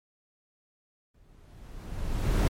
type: noise with exponential growth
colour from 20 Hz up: brown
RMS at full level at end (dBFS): -20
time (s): 1.14-2.48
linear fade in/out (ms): 5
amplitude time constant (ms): 290
effects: MP3 64 kbps